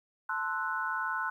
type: chord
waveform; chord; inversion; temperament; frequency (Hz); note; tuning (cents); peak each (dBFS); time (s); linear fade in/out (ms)
sine; F# half-diminished seventh; first; equal; 880 / 1046.5 / 1318.5 / 1480; A5 / C6 / E6 / F#6; 0 / 0 / 0 / 0; -38 / -36 / -38 / -33; 0.29-1.3; 5
effects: 11-bit